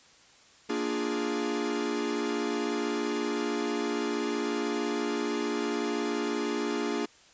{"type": "chord", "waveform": "45% pulse", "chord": "Bb dominant seventh", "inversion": "none", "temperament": "equal", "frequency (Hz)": [233.1, 293.7, 349.2, 415.3], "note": ["Bb3", "D4", "F4", "Ab4"], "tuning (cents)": [0, 0, 0, 0], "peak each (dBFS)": [-35, -33, -35, -33], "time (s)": [0.69, 7.06], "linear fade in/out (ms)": 10, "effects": ["white hiss -57 dBFS RMS until 7.33 s", "resampled to 16000 Hz"]}